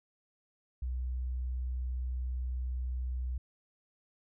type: tone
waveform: sine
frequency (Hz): 62.7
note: B1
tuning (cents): +27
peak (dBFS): -32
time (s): 0.82-3.38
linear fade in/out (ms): 5
effects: none